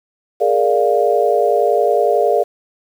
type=chord; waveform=sine; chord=Bb dominant seventh; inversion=third; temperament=equal; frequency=415.3 / 466.2 / 587.3 / 698.5 Hz; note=Ab4 / Bb4 / D5 / F5; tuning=0 / 0 / 0 / 0 cents; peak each=-17 dBFS; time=0.4-2.44 s; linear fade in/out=20 ms; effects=7-bit